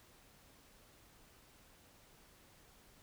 silence, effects pink hiss -64 dBFS RMS until 3.02 s

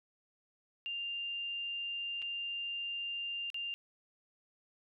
sine tone with dropouts, 2794 Hz, F7, in tune, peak -36 dBFS, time 0.86-3.74 s, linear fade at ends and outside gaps 0 ms, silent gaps 2.219-2.224 / 3.502-3.544 s, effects none

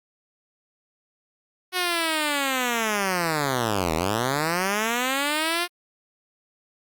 5% pulse linear two-way sweep, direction down then up, 370 to 76.3 to 357 Hz, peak -11 dBFS, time 1.72-5.68 s, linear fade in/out 50 ms, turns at 3.94 s, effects Opus 48 kbps

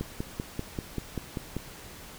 click train, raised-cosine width 3 ms, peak -18 dBFS, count 9, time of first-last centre 0.01-1.566 s, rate 5.14 Hz, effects pink hiss -46 dBFS RMS until 2.18 s

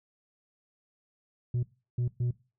sine tone bursts at uneven times, 121.9 Hz, B2, 22 cents flat, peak -23 dBFS, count 3, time 1.54-1.63 / 1.98-2.08 / 2.2-2.31 s, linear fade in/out 5 ms, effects noise-tail reverb RT60 0.3 s tail -20 dB re dry + tanh soft clip ceiling -25 dBFS

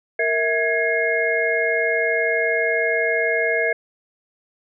sine tone cluster, 463.2 / 651 / 1663 / 2146 Hz, A#4 / E5 / G#6 / C7, -11 / -22 / +2 / +43 cents, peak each -23 dBFS, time 0.19-3.73 s, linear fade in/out 5 ms, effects none

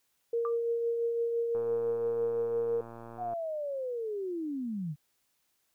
sine tone with tremolo, 466.2 Hz, A#4, in tune, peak -26 dBFS, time 0.33-2.81 s, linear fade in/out 5 ms, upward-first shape triangle, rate 5.9 Hz, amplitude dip 35%
sine tone with exponential decay, 1180 Hz, D6, 8 cents sharp, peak -30 dBFS, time 0.45-0.58 s, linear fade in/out 1 ms, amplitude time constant 27 ms
click train, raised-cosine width 1 ms, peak -32 dBFS, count 208, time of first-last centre 1.55-3.334 s, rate 116 Hz
sine linear sweep, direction down, 740 to 138.59 Hz, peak -32 dBFS, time 3.17-4.96 s, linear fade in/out 50 ms
effects white hiss -75 dBFS RMS until 5.74 s

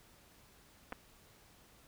clicks, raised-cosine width 0.5 ms, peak -27 dBFS, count 2, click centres 0.923 / 0.927 s, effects pink hiss -63 dBFS RMS until 1.87 s

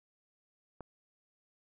click, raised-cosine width 1 ms, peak -30 dBFS, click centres 0.807 s, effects none

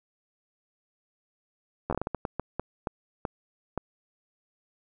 slowing click train, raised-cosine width 1 ms, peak -15 dBFS, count 14, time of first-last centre 1.9-3.777 s, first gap 11 ms, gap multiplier 1.38, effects none

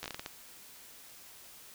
slowing click train, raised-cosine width 0.2 ms, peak -21 dBFS, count 8, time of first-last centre 0.03-0.261 s, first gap 12 ms, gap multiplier 1.33, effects white hiss -53 dBFS RMS until 1.74 s

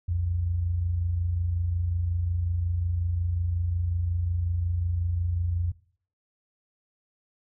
sine tone pair together, 61.74 / 87.25 Hz, B1 / F2, 0 / -1 cents, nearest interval tritone, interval 599 cents, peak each -35 / -24 dBFS, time 0.08-5.72 s, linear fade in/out 10 ms, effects noise-tail reverb RT60 0.5 s tail -19 dB re dry

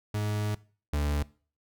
40% pulse tone pair in turn, 105.1 / 73.21 Hz, G#2 / D2, +21 / -5 cents, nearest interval tritone, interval 626 cents, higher first, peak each -27 / -25 dBFS, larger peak second, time 0.14-0.55 / 0.93-1.23 s, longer first, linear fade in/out 5 ms, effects noise-tail reverb RT60 0.4 s tail -21 dB re dry

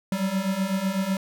square beating tone pair, 187.1 / 195.1 Hz, F#3 / G3, +20 / -8 cents, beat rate 8 Hz, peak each -29 / -26 dBFS, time 0.12-1.17 s, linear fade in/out 2 ms, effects none

